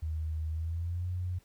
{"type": "tone with pitch glide", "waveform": "sine", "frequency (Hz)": [78.8, 90], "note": ["D#2", "F#2"], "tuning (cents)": [23, -47], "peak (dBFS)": -31, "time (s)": [0.02, 1.39], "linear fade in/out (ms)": 10, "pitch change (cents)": 230, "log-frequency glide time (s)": [0.51, 1.08], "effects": ["pink hiss -66 dBFS RMS until 1.44 s"]}